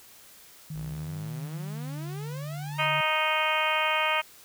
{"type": "tone with pitch glide", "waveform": "sine", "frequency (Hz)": [154.8, 146.87], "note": ["D#3", "D3"], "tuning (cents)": [-9, 0], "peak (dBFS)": -33, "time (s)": [0.7, 3.01], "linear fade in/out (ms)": 5, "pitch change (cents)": -91, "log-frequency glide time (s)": [1.41, 2.07]}
{"type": "exponential sweep", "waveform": "sawtooth", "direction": "up", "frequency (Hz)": [51.91, 1086], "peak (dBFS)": -37, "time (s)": [0.73, 2.88], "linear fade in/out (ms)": 50}
{"type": "harmonic tone", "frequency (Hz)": 311.1, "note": "D#4", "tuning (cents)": 0, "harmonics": [2, 3, 4, 5, 6, 7, 8, 9, 10], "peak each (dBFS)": [-32, -30, -30, -35, -36, -31, -30, -35, -34], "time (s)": [2.78, 4.22], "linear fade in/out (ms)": 20}
{"effects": ["white hiss -52 dBFS RMS until 4.44 s"]}